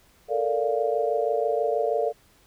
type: chord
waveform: sine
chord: Bb major seventh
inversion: third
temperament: equal with one note detuned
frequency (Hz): 440 / 466.2 / 583.3 / 698.5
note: A4 / Bb4 / D5 / F5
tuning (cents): 0 / 0 / -12 / 0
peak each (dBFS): -27 / -27 / -27 / -28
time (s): 0.28-2.13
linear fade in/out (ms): 50
effects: pink hiss -59 dBFS RMS until 2.46 s